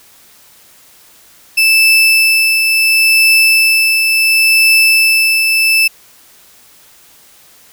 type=tone with tremolo; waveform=35% pulse; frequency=2637 Hz; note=E7; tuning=in tune; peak=-4 dBFS; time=1.57-5.88 s; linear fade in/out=10 ms; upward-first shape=triangle; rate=0.71 Hz; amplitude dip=40%; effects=white hiss -44 dBFS RMS until 7.72 s